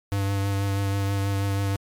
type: tone with vibrato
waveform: square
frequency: 99 Hz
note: G2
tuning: 18 cents sharp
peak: -23 dBFS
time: 0.12-1.76 s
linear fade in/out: 0 ms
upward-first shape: triangle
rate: 6.2 Hz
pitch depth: 20 cents each way
effects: MP3 96 kbps